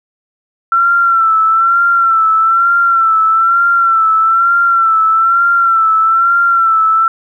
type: tone with vibrato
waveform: sine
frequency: 1348 Hz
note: E6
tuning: 38 cents sharp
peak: -7 dBFS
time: 0.72-7.08 s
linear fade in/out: 2 ms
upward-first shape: sine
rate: 1.1 Hz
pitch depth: 49 cents each way
effects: 8-bit